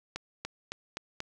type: accelerating click train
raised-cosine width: 0.2 ms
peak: -18 dBFS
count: 5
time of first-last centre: 0.16-1.204 s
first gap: 290 ms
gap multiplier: 0.93
effects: none